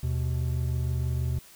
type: tone pair together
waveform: triangle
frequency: 78.81 / 125.1 Hz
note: D#2 / B2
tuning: +23 / +23 cents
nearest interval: minor sixth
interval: 800 cents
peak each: -26 dBFS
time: 0.03-1.39 s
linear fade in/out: 5 ms
effects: white hiss -52 dBFS RMS until 1.55 s